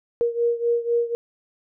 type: beating tone pair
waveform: sine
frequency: 470 / 474 Hz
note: A#4 / A#4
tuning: +14 / +29 cents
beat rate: 4 Hz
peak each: -21 / -24 dBFS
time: 0.21-1.15 s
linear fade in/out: 0 ms
effects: none